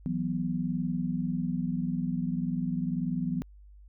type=chord; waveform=sine; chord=E suspended second; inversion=none; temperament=equal; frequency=164.81 / 185 / 246.9 Hz; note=E3 / F#3 / B3; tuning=0 / 0 / 0 cents; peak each=-32 dBFS; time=0.06-3.42 s; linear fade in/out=0 ms; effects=added 50 Hz sine -49 dBFS peak until 3.88 s